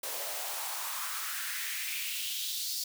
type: noise with high-pass filter sweep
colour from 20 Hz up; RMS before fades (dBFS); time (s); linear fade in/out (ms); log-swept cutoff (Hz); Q
white; -36; 0.03-2.84; 5; 490 to 4800; 3
effects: none